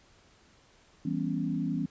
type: chord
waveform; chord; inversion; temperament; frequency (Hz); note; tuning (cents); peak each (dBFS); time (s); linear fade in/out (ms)
sine; C# half-diminished seventh; first; equal; 164.81 / 196 / 246.9 / 277.2; E3 / G3 / B3 / C#4; 0 / 0 / 0 / 0; -33 / -35 / -34 / -33; 1.05-1.86; 5
effects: pink hiss -61 dBFS RMS until 1.9 s + resampled to 16000 Hz